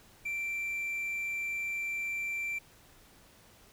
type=tone with hard clipping; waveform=triangle; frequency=2349 Hz; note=D7; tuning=in tune; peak=-33 dBFS; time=0.25-2.59 s; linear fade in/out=10 ms; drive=5 dB; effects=pink hiss -59 dBFS RMS until 3.72 s